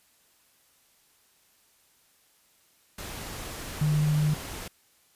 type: tone in noise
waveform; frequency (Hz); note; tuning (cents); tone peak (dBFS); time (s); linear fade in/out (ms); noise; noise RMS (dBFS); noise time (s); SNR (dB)
sine; 150.9; D3; +47; -21; 3.81-4.34; 5; pink; -38; 2.98-4.68; +14
effects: white hiss -64 dBFS RMS until 5.15 s + resampled to 32000 Hz